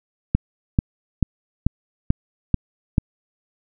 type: click train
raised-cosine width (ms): 5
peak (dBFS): -3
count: 7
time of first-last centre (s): 0.35-2.982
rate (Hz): 2.28
effects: none